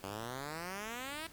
5% pulse exponential sweep, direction up, 93.8 to 332.1 Hz, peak -29 dBFS, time 0.03-1.27 s, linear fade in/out 5 ms, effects pink hiss -56 dBFS RMS until 1.32 s

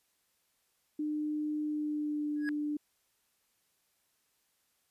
sine tone with pitch glide, 301.8 to 296.8 Hz, D4 to D4, +47 to +18 cents, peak -31 dBFS, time 0.99-2.77 s, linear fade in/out 5 ms, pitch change -29 cents, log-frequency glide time 1.62-2.32 s
triangle tone with exponential growth, 1661.2 Hz, G#6, in tune, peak -30 dBFS, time 2.36-2.49 s, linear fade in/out 0 ms, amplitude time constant 28 ms
effects white hiss -75 dBFS RMS until 4.9 s + resampled to 32000 Hz

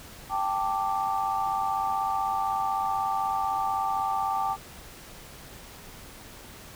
sine chord, G suspended second, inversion none, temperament equal, 784 / 880 / 1174.7 Hz, G5 / A5 / D6, 0 / 0 / 0 cents, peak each -28 / -30 / -30 dBFS, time 0.29-4.57 s, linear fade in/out 50 ms, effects pink hiss -46 dBFS RMS until 6.75 s

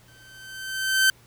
sawtooth tone with exponential growth, 1545 Hz, G6, 26 cents flat, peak -11 dBFS, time 0.08-1.1 s, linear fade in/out 2 ms, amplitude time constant 220 ms, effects added 119 Hz sine -56 dBFS peak until 1.26 s + pink hiss -56 dBFS RMS until 1.26 s

